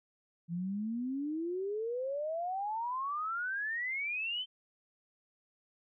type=exponential sweep; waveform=sine; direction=up; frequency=165.3 to 3119 Hz; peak=-33 dBFS; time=0.48-4.46 s; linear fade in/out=50 ms; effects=none